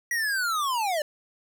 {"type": "linear sweep", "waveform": "square", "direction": "down", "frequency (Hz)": [1938, 575], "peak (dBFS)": -25, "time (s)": [0.11, 1.02], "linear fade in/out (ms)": 2, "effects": []}